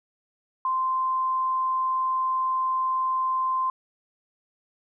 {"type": "tone", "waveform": "sine", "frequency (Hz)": 1041, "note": "C6", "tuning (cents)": -9, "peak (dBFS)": -22, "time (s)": [0.65, 3.7], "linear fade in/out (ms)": 2, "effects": []}